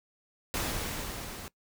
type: noise with level ramp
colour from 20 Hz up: pink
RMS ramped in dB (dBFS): -31 to -43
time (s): 0.54-1.48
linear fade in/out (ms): 0
effects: noise-tail reverb RT60 0.1 s tail -21 dB re dry